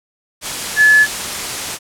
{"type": "tone in noise", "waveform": "sine", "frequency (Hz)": 1717, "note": "A6", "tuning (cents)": -43, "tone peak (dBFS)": -6, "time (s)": [0.76, 1.07], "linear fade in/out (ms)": 50, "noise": "white", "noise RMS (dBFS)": -22, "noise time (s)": [0.41, 1.79], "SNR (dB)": 13, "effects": ["low-pass 10000 Hz 12 dB/octave"]}